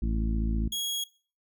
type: harmonic tone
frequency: 55 Hz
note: A1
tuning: in tune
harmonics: 1 / 2 / 3 / 4 / 5 / 6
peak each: -26 / -37 / -38 / -34 / -41 / -41 dBFS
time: 0.02-0.68 s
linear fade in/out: 5 ms
type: tone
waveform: sawtooth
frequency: 3313 Hz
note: G#7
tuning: 5 cents flat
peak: -26 dBFS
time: 0.72-1.04 s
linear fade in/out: 5 ms
effects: noise-tail reverb RT60 0.4 s tail -21 dB re dry